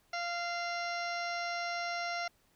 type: harmonic tone with a mistuned harmonic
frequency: 693 Hz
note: F5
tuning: 14 cents flat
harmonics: 1 / 2 / 3 / 4 / 5 / 6 / 7 / 8 / 9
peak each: -37 / -40 / -40 / -48 / -54 / -47 / -53 / -45 / -55 dBFS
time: 0.13-2.28 s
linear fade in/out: 5 ms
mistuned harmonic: 7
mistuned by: -34 cents
effects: pink hiss -70 dBFS RMS until 2.55 s